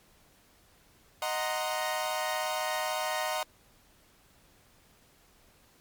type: chord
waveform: sawtooth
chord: C half-diminished seventh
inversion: first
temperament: equal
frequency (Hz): 622.3 / 740 / 932.3 / 1046.5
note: Eb5 / Gb5 / Bb5 / C6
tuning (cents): 0 / 0 / 0 / 0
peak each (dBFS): -30 / -31 / -32 / -34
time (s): 1.22-3.43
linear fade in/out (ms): 2
effects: pink hiss -62 dBFS RMS until 5.8 s + MP3 96 kbps